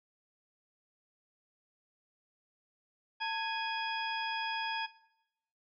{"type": "harmonic tone with a mistuned harmonic", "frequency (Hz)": 830.6, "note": "G#5", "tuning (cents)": 0, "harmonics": [1, 2, 3, 4, 6], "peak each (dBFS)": [-35, -38, -40, -41, -43], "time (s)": [3.2, 4.87], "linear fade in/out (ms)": 20, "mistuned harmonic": 1, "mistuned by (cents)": 130, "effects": ["noise-tail reverb RT60 0.8 s tail -18 dB re dry", "MP3 48 kbps"]}